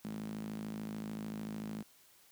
sawtooth tone with high-pass filter, 53.5 Hz, A1, 48 cents flat, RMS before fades -42 dBFS, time 0.04-1.83 s, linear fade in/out 10 ms, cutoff 200 Hz, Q 6.3, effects white hiss -64 dBFS RMS until 2.31 s

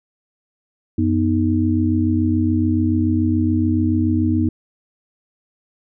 sine tone cluster, 92.5 / 244.6 / 311.6 Hz, F#2 / B3 / D#4, 0 / -16 / +3 cents, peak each -19 dBFS, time 0.98-4.49 s, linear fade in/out 5 ms, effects none

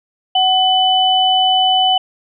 sine tone pair together, 750 / 3000 Hz, F#5 / F#7, +23 / +23 cents, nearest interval 2 octaves, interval 2400 cents, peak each -13 dBFS, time 0.35-1.98 s, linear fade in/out 5 ms, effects none

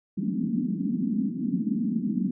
pink band-pass noise, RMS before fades -27 dBFS, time 0.17-2.31 s, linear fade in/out 5 ms, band 190 to 260 Hz, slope 48 dB/octave, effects none

